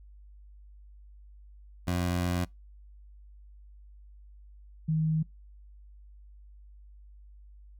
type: tone pair in turn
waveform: 20% pulse / sine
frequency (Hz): 88.6 / 157.87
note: F2 / D#3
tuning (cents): +25 / +25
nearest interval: minor seventh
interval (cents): 1000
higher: second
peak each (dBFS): -22 / -24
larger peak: first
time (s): 1.87-2.45 / 4.88-5.23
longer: first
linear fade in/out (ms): 10
effects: noise-tail reverb RT60 0.2 s tail -25 dB re dry + added 50 Hz sine -49 dBFS peak until 7.79 s